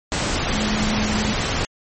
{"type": "tone in noise", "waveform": "sine", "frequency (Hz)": 213.3, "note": "G#3", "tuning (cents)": 46, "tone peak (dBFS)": -22, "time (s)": [0.53, 1.33], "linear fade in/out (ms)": 0, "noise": "pink", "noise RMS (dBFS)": -22, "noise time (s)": [0.12, 1.65], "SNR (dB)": -3, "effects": ["MP3 32 kbps"]}